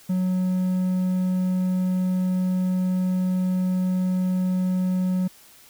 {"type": "tone", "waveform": "triangle", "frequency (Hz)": 184.1, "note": "F#3", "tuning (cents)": -8, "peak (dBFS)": -18, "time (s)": [0.09, 5.28], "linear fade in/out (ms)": 10, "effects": ["white hiss -51 dBFS RMS until 5.69 s"]}